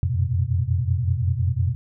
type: tone cluster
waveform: sine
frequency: 86.7 / 92.3 / 117.1 / 127.3 Hz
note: F2 / F#2 / A#2 / C3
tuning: -12 / -4 / +8 / -47 cents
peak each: -24 / -24 / -26 / -25 dBFS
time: 0.03-1.75 s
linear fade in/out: 0 ms
effects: none